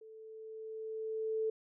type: tone with level ramp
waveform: sine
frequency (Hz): 440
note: A4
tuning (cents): 0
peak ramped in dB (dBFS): -51 to -30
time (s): 0.01-1.5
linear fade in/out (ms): 5
effects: none